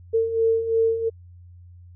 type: beating tone pair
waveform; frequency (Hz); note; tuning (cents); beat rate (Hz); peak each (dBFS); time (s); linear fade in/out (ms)
sine; 450.3 / 453.2; A4 / A#4; +40 / -49; 2.9; -25 / -19; 0.13-1.1; 20
effects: added 88 Hz sine -43 dBFS peak until 1.95 s